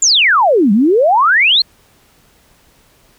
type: exponential two-way sweep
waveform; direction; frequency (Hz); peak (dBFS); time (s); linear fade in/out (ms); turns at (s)
sine; down then up; 7459 to 191.7 to 4383; -7; 0.02-1.62; 5; 0.72
effects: pink hiss -51 dBFS RMS until 3.18 s